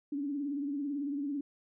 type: tone with vibrato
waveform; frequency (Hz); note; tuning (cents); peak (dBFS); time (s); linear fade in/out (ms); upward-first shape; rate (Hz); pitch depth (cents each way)
sine; 284.5; C#4; +45; -32; 0.12-1.41; 5; sine; 18; 75
effects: none